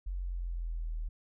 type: linear sweep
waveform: sine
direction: down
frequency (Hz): 46.04 to 39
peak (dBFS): -33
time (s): 0.06-1.09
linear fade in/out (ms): 10
effects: none